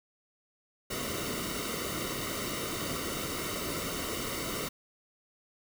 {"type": "noise with comb filter", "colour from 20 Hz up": "pink", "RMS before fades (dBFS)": -35, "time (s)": [0.9, 4.69], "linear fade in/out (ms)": 10, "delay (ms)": 1.2, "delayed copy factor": -0.75, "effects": []}